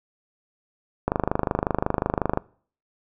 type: click train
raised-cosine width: 1 ms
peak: -7 dBFS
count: 34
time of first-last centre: 1.08-2.374 s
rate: 25.5 Hz
effects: noise-tail reverb RT60 0.5 s tail -23 dB re dry